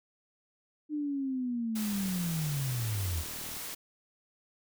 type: linear sweep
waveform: sine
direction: down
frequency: 304.4 to 75.8 Hz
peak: -30 dBFS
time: 0.89-3.24 s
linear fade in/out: 50 ms
type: noise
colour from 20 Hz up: white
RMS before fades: -40 dBFS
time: 1.75-3.75 s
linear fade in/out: 10 ms
type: click train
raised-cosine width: 3 ms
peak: -37 dBFS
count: 65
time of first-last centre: 1.93-3.567 s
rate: 39.1 Hz
effects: none